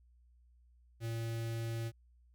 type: tone with notch filter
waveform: square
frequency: 114.6 Hz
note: A#2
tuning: 29 cents flat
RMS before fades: -38 dBFS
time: 1-1.92 s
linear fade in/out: 50 ms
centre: 1000 Hz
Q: 1.6
effects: added 60 Hz sine -62 dBFS peak until 2.34 s